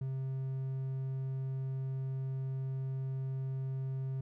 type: tone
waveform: triangle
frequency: 132.9 Hz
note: C3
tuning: 27 cents sharp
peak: -32 dBFS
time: 0.01-4.21 s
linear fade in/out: 5 ms
effects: none